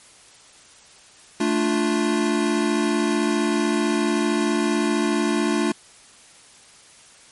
square chord, D minor, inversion second, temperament equal, 220 / 293.7 / 349.2 Hz, A3 / D4 / F4, 0 / 0 / 0 cents, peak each -24 dBFS, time 1.4-5.72 s, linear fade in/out 5 ms, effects white hiss -49 dBFS RMS until 7.31 s + MP3 48 kbps

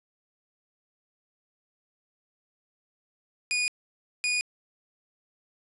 sawtooth tone pair in turn, 2459 / 2459 Hz, D#7 / D#7, -21 / -21 cents, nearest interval unison, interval 0 cents, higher neither, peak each -21 dBFS, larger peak neither, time 3.51-3.68 / 4.24-4.41 s, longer neither, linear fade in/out 0 ms, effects resampled to 24000 Hz + 9-bit

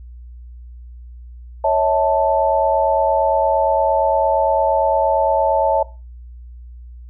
sine chord, A major, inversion first, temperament equal with one note detuned, 554.4 / 643.1 / 880 Hz, C#5 / E5 / A5, 0 / -43 / 0 cents, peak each -18 / -18 / -17 dBFS, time 1.64-5.83 s, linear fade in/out 5 ms, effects noise-tail reverb RT60 0.3 s tail -18 dB re dry + added 60 Hz sine -34 dBFS peak until 7.09 s

